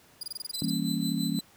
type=tone bursts; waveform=sawtooth; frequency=4867 Hz; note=D#8; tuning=39 cents flat; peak=-30 dBFS; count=11; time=0.21-0.703 s; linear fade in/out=5 ms; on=23 ms; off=24 ms
type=tone with tremolo; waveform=sawtooth; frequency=4020 Hz; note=B7; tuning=30 cents sharp; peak=-30 dBFS; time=0.53-1.41 s; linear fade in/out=10 ms; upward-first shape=sine; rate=6 Hz; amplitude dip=70%
type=chord; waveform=sine; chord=E diminished seventh; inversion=none; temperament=equal with one note detuned; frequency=164.81 / 198.96 / 233.1 / 277.2 Hz; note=E3 / G3 / Bb3 / Db4; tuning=0 / +26 / 0 / 0 cents; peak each=-32 dBFS; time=0.62-1.39 s; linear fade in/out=0 ms
effects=pink hiss -58 dBFS RMS until 1.56 s + high-pass 80 Hz 12 dB/octave